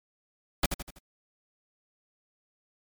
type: noise with echo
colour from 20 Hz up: pink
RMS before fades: -23 dBFS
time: 0.63-0.66 s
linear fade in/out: 5 ms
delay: 82 ms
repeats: 4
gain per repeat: -7 dB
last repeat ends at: 0.988 s
effects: MP3 96 kbps